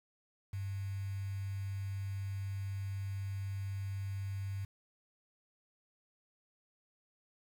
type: tone with quantisation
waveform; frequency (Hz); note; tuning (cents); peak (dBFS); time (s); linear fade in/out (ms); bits
sine; 98; G2; 0; -36; 0.53-4.65; 5; 9
effects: none